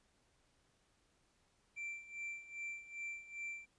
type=tone with tremolo; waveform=triangle; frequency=2349 Hz; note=D7; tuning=in tune; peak=-39 dBFS; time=1.76-3.66 s; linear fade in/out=20 ms; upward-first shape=sine; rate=2.5 Hz; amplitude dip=80%; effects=pink hiss -75 dBFS RMS until 3.78 s + resampled to 22050 Hz